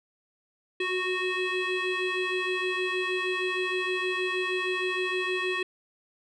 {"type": "tone with frequency modulation", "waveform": "sine", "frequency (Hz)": 1108.7, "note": "C#6", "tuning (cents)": 0, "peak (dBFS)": -24, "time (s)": [0.8, 5.63], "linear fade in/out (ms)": 5, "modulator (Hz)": 737, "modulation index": 2.7, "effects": ["tanh soft clip ceiling -24 dBFS"]}